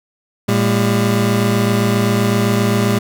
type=tone pair together; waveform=25% pulse; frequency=114.2 / 200.7 Hz; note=A#2 / G3; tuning=-35 / +41 cents; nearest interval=minor seventh; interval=976 cents; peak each=-12 dBFS; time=0.48-2.99 s; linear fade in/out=10 ms; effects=none

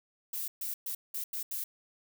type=noise bursts at uneven times; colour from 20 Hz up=violet; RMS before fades=-36 dBFS; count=6; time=0.33-0.48 / 0.61-0.74 / 0.86-0.95 / 1.14-1.24 / 1.33-1.43 / 1.51-1.64 s; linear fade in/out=5 ms; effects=none

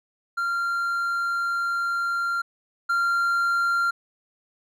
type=tone pair in turn; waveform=triangle; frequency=1385 / 1385 Hz; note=F6 / F6; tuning=-15 / -15 cents; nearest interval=unison; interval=0 cents; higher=neither; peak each=-21 / -18 dBFS; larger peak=second; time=0.37-2.42 / 2.89-3.91 s; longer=first; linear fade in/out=10 ms; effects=none

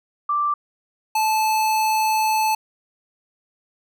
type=tone pair in turn; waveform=sine / square; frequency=1174.7 / 870.7 Hz; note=D6 / A5; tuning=0 / -18 cents; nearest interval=perfect fourth; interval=518 cents; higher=first; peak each=-18 dBFS; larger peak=neither; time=0.29-0.54 / 1.15-2.55 s; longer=second; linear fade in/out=5 ms; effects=none

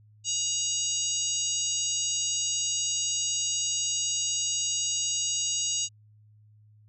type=harmonic tone with a mistuned harmonic; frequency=952 Hz; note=A#5; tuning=36 cents sharp; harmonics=3 / 4 / 5 / 6 / 7 / 8; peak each=-34 / -37 / -38 / -39 / -28 / -36 dBFS; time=0.24-5.89 s; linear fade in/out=50 ms; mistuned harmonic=8; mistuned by=+25 cents; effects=added 106 Hz sine -54 dBFS peak until 6.88 s

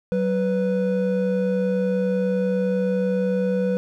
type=tone pair together; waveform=triangle; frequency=188.3 / 494.8 Hz; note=F#3 / B4; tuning=+31 / +3 cents; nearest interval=octave + perfect fourth; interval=1672 cents; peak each=-20 dBFS; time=0.12-3.77 s; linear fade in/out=0 ms; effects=none

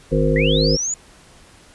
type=harmonic tone; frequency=51.91 Hz; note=G#1; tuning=in tune; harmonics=1 / 3 / 5 / 7 / 9 / 10; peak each=-21 / -19 / -23 / -24 / -21 / -22 dBFS; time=0.11-0.77 s; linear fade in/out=20 ms
type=linear sweep; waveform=sine; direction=up; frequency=1859 to 7040 Hz; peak=-20 dBFS; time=0.36-0.94 s; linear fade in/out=2 ms
effects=pink hiss -48 dBFS RMS until 1.74 s + resampled to 24000 Hz

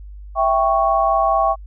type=chord; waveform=sine; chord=C# diminished; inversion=first; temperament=equal; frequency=659.3 / 784 / 1108.7 Hz; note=E5 / G5 / C#6; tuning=0 / 0 / 0 cents; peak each=-18 dBFS; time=0.35-1.56 s; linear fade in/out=50 ms; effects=added 50 Hz sine -33 dBFS peak until 1.66 s

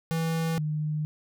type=tone pair in turn; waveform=square / sine; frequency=163.4 / 152.35 Hz; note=E3 / D#3; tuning=-15 / -36 cents; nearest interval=minor second; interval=121 cents; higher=first; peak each=-26 dBFS; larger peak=neither; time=0.11-0.58 / 0.58-1.05 s; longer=neither; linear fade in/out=0 ms; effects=none

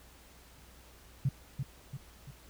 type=tone with echo; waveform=sine; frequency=134.7 Hz; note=C#3; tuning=49 cents flat; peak=-25 dBFS; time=1.25-1.29 s; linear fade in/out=5 ms; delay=340 ms; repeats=3; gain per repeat=-6 dB; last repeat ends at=2.31 s; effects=added 60 Hz sine -58 dBFS peak until 2.49 s + pink hiss -58 dBFS RMS until 2.49 s

